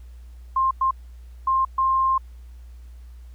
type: tone bursts at uneven times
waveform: sine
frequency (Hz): 1058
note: C6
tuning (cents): +19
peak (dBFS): -17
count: 4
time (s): 0.56-0.71 / 0.81-0.91 / 1.47-1.65 / 1.78-2.18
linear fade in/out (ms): 5
effects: added 60 Hz sine -39 dBFS peak until 3.34 s + pink hiss -62 dBFS RMS until 3.34 s